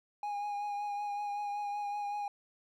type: tone with vibrato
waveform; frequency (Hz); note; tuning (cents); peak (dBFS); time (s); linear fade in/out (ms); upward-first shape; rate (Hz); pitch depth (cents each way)
triangle; 821; G#5; -20; -32; 0.23-2.28; 2; triangle; 5.3; 25
effects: none